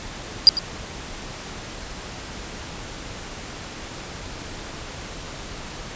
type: tone with echo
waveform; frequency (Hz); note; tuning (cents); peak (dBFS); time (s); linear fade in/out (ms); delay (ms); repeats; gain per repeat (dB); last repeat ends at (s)
sine; 4800; D8; +37; -5; 0.47-0.49; 0; 99; 1; -15; 0.589
effects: pink hiss -35 dBFS RMS until 5.95 s + resampled to 16000 Hz